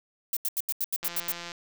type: noise bursts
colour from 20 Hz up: violet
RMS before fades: -28 dBFS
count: 9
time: 0.33-1.319 s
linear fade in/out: 2 ms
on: 37 ms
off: 82 ms
type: click train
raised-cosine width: 0.2 ms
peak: -21 dBFS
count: 85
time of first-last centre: 1.03-1.518 s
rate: 172 Hz
effects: none